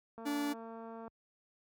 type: click train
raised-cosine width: 1 ms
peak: -35 dBFS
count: 205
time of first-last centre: 0.18-1.079 s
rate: 227 Hz
type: tone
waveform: 45% pulse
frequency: 290 Hz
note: D4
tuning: 22 cents flat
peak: -33 dBFS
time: 0.25-0.54 s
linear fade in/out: 20 ms
effects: high-pass 60 Hz 12 dB/octave